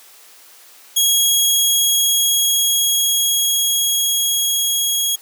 15% pulse tone with level ramp, 3306 Hz, G#7, 9 cents flat, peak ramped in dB -5 to -9 dBFS, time 0.96-5.16 s, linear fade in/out 10 ms, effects white hiss -45 dBFS RMS until 5.21 s + high-pass 400 Hz 12 dB/octave

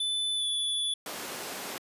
square tone with pitch glide, 3502 to 3448 Hz, A7 to A7, -9 to -36 cents, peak -28 dBFS, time 0-0.94 s, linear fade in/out 5 ms, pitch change -27 cents, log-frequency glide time 0.35-0.46 s
pink noise, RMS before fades -36 dBFS, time 1.06-1.78 s, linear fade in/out 2 ms
effects high-pass 300 Hz 12 dB/octave + resampled to 32000 Hz

